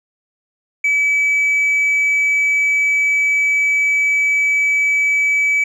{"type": "tone with tanh clipping", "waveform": "triangle", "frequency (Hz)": 2292, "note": "D7", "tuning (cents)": -43, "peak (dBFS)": -13, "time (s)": [0.84, 5.64], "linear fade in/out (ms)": 5, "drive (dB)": 6, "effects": []}